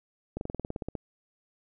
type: slowing click train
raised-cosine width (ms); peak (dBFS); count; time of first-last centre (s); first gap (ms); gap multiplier
2; -20; 12; 0.37-0.952; 41; 1.05
effects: none